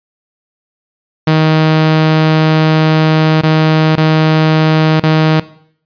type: tone with dropouts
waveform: sawtooth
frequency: 157.2 Hz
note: D#3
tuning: 18 cents sharp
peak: -3 dBFS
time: 1.27-5.4 s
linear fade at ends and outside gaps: 5 ms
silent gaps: 3.413-3.433 / 3.956-3.976 / 4.999-5.034 s
effects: noise-tail reverb RT60 0.6 s tail -18 dB re dry + resampled to 11025 Hz